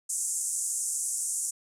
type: band-pass noise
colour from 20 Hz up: white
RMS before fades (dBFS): -31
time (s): 0.09-1.51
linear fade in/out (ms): 10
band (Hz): 6600 to 9800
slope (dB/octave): 48
effects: none